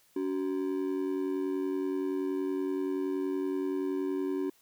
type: ring-modulated tone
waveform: triangle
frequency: 329.7 Hz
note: E4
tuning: in tune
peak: -24 dBFS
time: 0.16-4.5 s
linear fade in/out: 5 ms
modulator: 45.3 Hz
effects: white hiss -65 dBFS RMS until 4.61 s